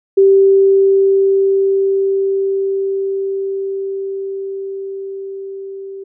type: tone with level ramp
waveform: sine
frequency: 390 Hz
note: G4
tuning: 9 cents flat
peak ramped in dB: -5 to -26 dBFS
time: 0.17-6.04 s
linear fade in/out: 10 ms
effects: none